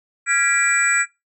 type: tone cluster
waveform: sine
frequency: 1387 / 1657 / 1962 / 2362 / 7860 Hz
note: F6 / G#6 / B6 / D7 / B8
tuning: -12 / -4 / -12 / +9 / -9 cents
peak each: -21 dBFS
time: 0.26-1.06 s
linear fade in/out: 50 ms
effects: noise-tail reverb RT60 0.2 s tail -18 dB re dry + tanh soft clip ceiling -5 dBFS